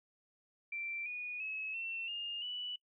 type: tone with pitch steps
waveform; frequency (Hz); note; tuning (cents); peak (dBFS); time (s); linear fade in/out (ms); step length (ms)
sine; 2349 / 2460 / 2576 / 2698 / 2826 / 2960; D7 / D#7 / E7 / E7 / F7 / F#7; 0 / -20 / -41 / +40 / +20 / 0; -38; 0.72-2.76; 5; 340
effects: noise-tail reverb RT60 0.1 s tail -24 dB re dry